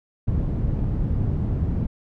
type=low-pass noise; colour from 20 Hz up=white; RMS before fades=-23 dBFS; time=0.27-1.87 s; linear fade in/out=10 ms; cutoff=120 Hz; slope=12 dB/octave; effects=none